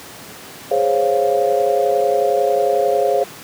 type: chord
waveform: sine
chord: Db major seventh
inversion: second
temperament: equal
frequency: 415.3 / 523.3 / 554.4 / 698.5 Hz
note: Ab4 / C5 / Db5 / F5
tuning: 0 / 0 / 0 / 0 cents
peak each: -19 dBFS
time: 0.71-3.24 s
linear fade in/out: 5 ms
effects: pink hiss -36 dBFS RMS until 3.43 s + high-pass 150 Hz 12 dB/octave

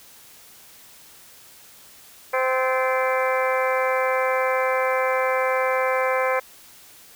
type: harmonic tone with a mistuned harmonic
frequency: 259.4 Hz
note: C4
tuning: 15 cents flat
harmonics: 2 / 3 / 4 / 5 / 6 / 7 / 8 / 9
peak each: -22 / -29 / -26 / -30 / -32 / -33 / -30 / -32 dBFS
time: 2.33-6.4 s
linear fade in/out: 10 ms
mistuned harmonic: 7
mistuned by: -81 cents
effects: white hiss -48 dBFS RMS until 7.15 s

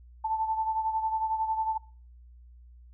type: beating tone pair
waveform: sine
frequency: 880 / 891 Hz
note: A5 / A5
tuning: 0 / +22 cents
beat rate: 11 Hz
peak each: -27 / -34 dBFS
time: 0.24-1.78 s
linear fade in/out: 10 ms
effects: noise-tail reverb RT60 0.4 s tail -21 dB re dry + added 60 Hz sine -49 dBFS peak until 2.93 s

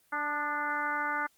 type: harmonic tone with a mistuned harmonic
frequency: 293.7 Hz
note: D4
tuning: in tune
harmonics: 1 / 2 / 3 / 4 / 5 / 6 / 7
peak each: -43 / -44 / -35 / -35 / -33 / -40 / -40 dBFS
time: 0.12-1.27 s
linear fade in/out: 10 ms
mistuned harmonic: 4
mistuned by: +35 cents
effects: white hiss -67 dBFS RMS until 1.37 s + Opus 32 kbps

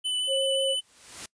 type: tone with vibrato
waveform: square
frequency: 3000 Hz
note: F#7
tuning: 23 cents sharp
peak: -26 dBFS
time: 0.04-0.81 s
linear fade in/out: 20 ms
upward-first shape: triangle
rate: 5.6 Hz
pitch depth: 13 cents each way
type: tone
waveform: sine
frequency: 539 Hz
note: C#5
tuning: 49 cents flat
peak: -25 dBFS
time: 0.27-0.76 s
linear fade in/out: 50 ms
type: noise with exponential growth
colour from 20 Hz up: white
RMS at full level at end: -35 dBFS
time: 0.66-1.26 s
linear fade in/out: 5 ms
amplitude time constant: 130 ms
effects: noise-tail reverb RT60 0.1 s tail -24 dB re dry + resampled to 22050 Hz

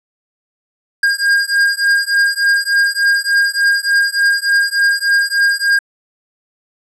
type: beating tone pair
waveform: square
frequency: 1614 / 1617.4 Hz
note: G#6 / G#6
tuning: -50 / -46 cents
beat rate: 3.4 Hz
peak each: -15 dBFS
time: 1.03-5.79 s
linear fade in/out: 5 ms
effects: low-pass 8000 Hz 12 dB/octave

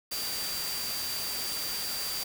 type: tone in noise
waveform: sine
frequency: 4699 Hz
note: D8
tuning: in tune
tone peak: -35 dBFS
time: 0.11-2.24 s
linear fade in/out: 10 ms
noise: white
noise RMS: -35 dBFS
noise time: 0.11-2.24 s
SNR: -3 dB
effects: none

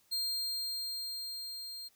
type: tone with level ramp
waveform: 40% pulse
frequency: 4200 Hz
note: C8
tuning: 6 cents sharp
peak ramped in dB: -30 to -41 dBFS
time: 0.11-1.89 s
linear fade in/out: 20 ms
effects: white hiss -69 dBFS RMS until 1.95 s

